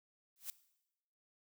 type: noise with exponential growth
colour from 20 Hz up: blue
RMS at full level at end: -39 dBFS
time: 0.36-0.5 s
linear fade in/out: 1 ms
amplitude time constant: 30 ms
effects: noise-tail reverb RT60 0.9 s tail -18 dB re dry